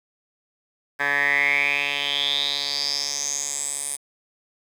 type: tone with band-pass filter sweep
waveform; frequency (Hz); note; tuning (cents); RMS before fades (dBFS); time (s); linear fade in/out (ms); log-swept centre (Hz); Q
10% pulse; 142.5; C#3; +48; -24; 0.99-3.97; 20; 1600 to 9500; 7.6
effects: 8-bit